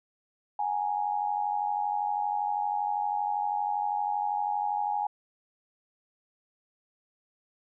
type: tone with amplitude modulation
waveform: sine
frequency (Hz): 830.6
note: G#5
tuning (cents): 0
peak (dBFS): -23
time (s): 0.59-5.07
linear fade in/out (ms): 5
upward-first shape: sine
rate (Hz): 92.6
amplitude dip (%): 75
effects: none